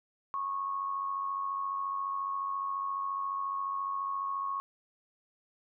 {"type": "tone with amplitude modulation", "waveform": "sine", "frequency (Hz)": 1099, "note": "C#6", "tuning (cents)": -15, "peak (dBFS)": -29, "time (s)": [0.34, 4.6], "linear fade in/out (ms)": 0, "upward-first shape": "sine", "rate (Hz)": 94.4, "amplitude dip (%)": 50, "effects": []}